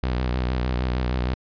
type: tone with vibrato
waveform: sawtooth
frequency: 62.4 Hz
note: B1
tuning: 19 cents sharp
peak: -18 dBFS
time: 0.03-1.34 s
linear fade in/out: 0 ms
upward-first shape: sine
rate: 6.5 Hz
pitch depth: 57 cents each way
effects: resampled to 11025 Hz